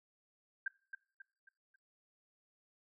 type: tone with echo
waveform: sine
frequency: 1586 Hz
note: G6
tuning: 20 cents sharp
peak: -33 dBFS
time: 0.66-0.68 s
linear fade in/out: 5 ms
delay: 270 ms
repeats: 4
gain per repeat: -8 dB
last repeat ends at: 1.76 s
effects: noise-tail reverb RT60 0.4 s tail -21 dB re dry